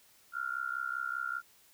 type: tone with amplitude modulation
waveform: sine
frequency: 1400 Hz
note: F6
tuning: 4 cents sharp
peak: -29 dBFS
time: 0.32-1.42 s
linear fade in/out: 50 ms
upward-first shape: sine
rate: 65.1 Hz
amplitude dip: 95%
effects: white hiss -63 dBFS RMS until 1.73 s